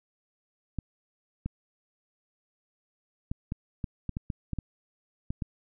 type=clicks; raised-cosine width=5 ms; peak=-19 dBFS; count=12; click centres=0.787 / 1.46 / 3.315 / 3.521 / 3.842 / 4.093 / 4.169 / 4.302 / 4.533 / 4.587 / 5.305 / 5.422 s; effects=none